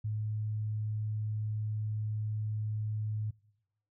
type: tone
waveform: sine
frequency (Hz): 107.3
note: A2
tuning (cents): -43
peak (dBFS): -31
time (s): 0.04-3.31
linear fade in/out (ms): 10
effects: noise-tail reverb RT60 1.0 s tail -25 dB re dry